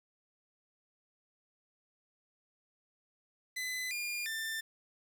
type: tone with pitch steps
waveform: sawtooth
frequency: 2014 / 2413 / 1785 Hz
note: B6 / D7 / A6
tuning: +33 / +46 / +24 cents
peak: -32 dBFS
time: 3.56-4.61 s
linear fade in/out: 10 ms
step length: 350 ms
effects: 10-bit